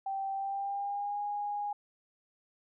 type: tone with pitch glide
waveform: sine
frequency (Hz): 780 to 822.6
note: G5 to G#5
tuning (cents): -9 to -17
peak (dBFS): -32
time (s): 0.06-1.73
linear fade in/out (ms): 5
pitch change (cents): +92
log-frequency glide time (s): 0.33-1.21
effects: none